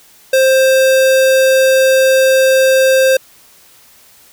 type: tone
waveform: square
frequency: 527 Hz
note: C5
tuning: 12 cents sharp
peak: -8 dBFS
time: 0.33-3.17 s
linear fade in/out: 5 ms
effects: white hiss -45 dBFS RMS until 4.32 s